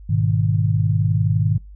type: chord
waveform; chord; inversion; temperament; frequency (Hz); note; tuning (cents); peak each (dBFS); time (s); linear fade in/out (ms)
sine; G# minor; none; equal; 103.83 / 123.47 / 155.56; G#2 / B2 / D#3; 0 / 0 / 0; -18 / -22 / -20; 0.09-1.58; 10
effects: noise-tail reverb RT60 0.2 s tail -24 dB re dry + added 50 Hz sine -37 dBFS peak until 1.75 s